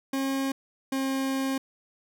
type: tone pair in turn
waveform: 40% pulse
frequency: 270.2 / 268 Hz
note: C#4 / C4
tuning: -44 / +42 cents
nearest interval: unison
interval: 14 cents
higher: first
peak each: -25 dBFS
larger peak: neither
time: 0.13-0.52 / 0.92-1.58 s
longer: second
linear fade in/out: 5 ms
effects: none